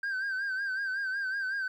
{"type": "tone with vibrato", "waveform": "sine", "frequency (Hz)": 1568, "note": "G6", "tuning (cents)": 0, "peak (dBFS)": -27, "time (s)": [0.03, 1.68], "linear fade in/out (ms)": 5, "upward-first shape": "sine", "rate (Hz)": 5.4, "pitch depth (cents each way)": 66, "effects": ["tanh soft clip ceiling -29 dBFS", "11-bit"]}